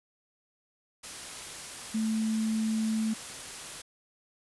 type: tone in noise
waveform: sine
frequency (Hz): 220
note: A3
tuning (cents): 0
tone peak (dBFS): -26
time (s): 1.94-3.14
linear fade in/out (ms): 10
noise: white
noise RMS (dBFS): -41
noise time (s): 1.03-3.82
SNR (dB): +12
effects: resampled to 24000 Hz